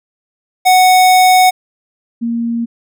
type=tone pair in turn; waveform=square / sine; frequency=740 / 233.1 Hz; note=F#5 / A#3; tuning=0 / 0 cents; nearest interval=octave + minor sixth; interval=2000 cents; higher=first; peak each=-6 / -14 dBFS; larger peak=first; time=0.65-1.51 / 2.21-2.66 s; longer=first; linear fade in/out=20 ms; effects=none